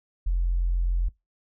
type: tone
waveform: sine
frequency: 43.65 Hz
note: F1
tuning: in tune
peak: -20 dBFS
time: 0.26-1.09 s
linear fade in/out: 10 ms
effects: noise-tail reverb RT60 0.2 s tail -23 dB re dry + tanh soft clip ceiling -16 dBFS